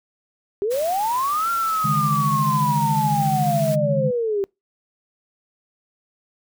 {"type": "linear two-way sweep", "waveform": "sine", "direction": "up then down", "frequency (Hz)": [385.7, 1381, 385.7], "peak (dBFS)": -19, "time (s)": [0.62, 4.44], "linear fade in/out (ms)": 0, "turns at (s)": 1.5}
{"type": "noise", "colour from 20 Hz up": "white", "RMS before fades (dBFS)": -35, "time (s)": [0.7, 3.76], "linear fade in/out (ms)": 20}
{"type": "chord", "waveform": "sine", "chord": "C# suspended second", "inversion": "none", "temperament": "equal with one note detuned", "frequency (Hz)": [141.59, 155.56, 207.7], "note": ["C#3", "D#3", "G#3"], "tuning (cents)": [37, 0, 0], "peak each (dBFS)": [-23, -24, -26], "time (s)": [1.84, 4.11], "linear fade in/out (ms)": 10}
{"effects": ["noise-tail reverb RT60 0.2 s tail -26 dB re dry"]}